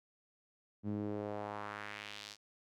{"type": "tone with band-pass filter sweep", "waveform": "sawtooth", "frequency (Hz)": 103.83, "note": "G#2", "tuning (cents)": 0, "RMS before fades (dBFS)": -42, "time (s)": [0.83, 2.37], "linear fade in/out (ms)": 50, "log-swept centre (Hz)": [210, 5200], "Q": 1.7, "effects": []}